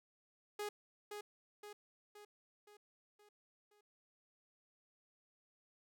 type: tone with echo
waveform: sawtooth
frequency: 415.3 Hz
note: G#4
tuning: in tune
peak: -36 dBFS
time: 0.59-0.69 s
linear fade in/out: 5 ms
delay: 520 ms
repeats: 6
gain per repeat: -5 dB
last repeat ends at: 3.81 s
effects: none